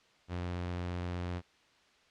sawtooth tone, 88.5 Hz, F2, 23 cents sharp, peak -31 dBFS, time 0.28-1.42 s, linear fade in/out 50 ms, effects white hiss -65 dBFS RMS until 2.1 s + low-pass 4000 Hz 12 dB/octave

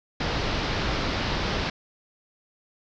pink low-pass noise, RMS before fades -27 dBFS, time 0.2-1.7 s, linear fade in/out 5 ms, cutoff 5300 Hz, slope 48 dB/octave, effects none

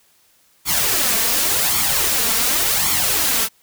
white noise with flanger, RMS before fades -18 dBFS, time 0.65-3.49 s, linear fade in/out 50 ms, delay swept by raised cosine 0.89 to 4.49 ms, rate 0.89 Hz, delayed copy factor +0.65, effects white hiss -57 dBFS RMS until 3.62 s

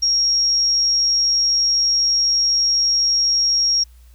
sine tone, 5588 Hz, F8, in tune, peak -14 dBFS, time 0.02-3.84 s, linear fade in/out 10 ms, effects added 60 Hz sine -43 dBFS peak until 4.14 s + white hiss -58 dBFS RMS until 4.14 s

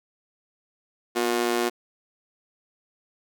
sawtooth tone with amplitude modulation, 359.1 Hz, F4, 48 cents sharp, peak -14 dBFS, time 1.15-1.7 s, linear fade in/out 20 ms, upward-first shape sine, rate 116 Hz, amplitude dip 100%, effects none

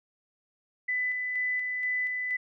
sine tone with tremolo, 1999 Hz, B6, 20 cents sharp, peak -26 dBFS, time 0.88-2.37 s, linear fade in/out 10 ms, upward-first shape square, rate 2.1 Hz, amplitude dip 30%, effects none

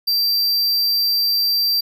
square tone, 4699 Hz, D8, in tune, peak -16 dBFS, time 0.07-1.81 s, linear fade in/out 10 ms, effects none

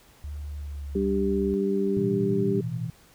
sine tone with pitch glide, 73.42 to 70.06 Hz, D2 to C#2, 0 to +19 cents, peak -32 dBFS, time 0.24-1.54 s, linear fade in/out 0 ms, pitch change -81 cents, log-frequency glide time 0.54-1.01 s
harmonic tone, 98.3 Hz, G2, 5 cents sharp, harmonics 2 / 3 / 4, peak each -26 / -31 / -25 dBFS, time 0.95-2.61 s, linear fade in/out 5 ms
sine chord, A suspended second, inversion none, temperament equal with one note detuned, 111.92 / 123.47 / 164.81 Hz, A2 / B2 / E3, +30 / 0 / 0 cents, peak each -35 / -31 / -32 dBFS, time 1.97-2.9 s, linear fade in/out 0 ms
effects pink hiss -56 dBFS RMS until 3.14 s

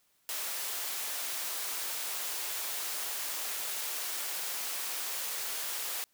white high-pass noise, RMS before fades -36 dBFS, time 0.29-6.04 s, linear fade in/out 0 ms, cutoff 470 Hz, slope 12 dB/octave, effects white hiss -71 dBFS RMS until 6.13 s

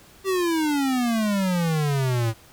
square exponential sweep, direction down, 392 to 110 Hz, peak -21 dBFS, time 0.24-2.34 s, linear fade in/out 50 ms, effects pink hiss -51 dBFS RMS until 2.52 s

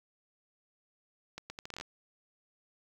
accelerating click train, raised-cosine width 0.2 ms, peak -24 dBFS, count 10, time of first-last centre 1.38-1.811 s, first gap 120 ms, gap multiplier 0.74, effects 9-bit

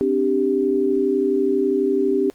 sine chord, C suspended second, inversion none, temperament equal, 261.6 / 293.7 / 392 Hz, C4 / D4 / G4, 0 / 0 / 0 cents, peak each -23 / -23 / -18 dBFS, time 0.01-2.3 s, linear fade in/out 0 ms, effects pink hiss -56 dBFS RMS until 2.34 s + Opus 32 kbps

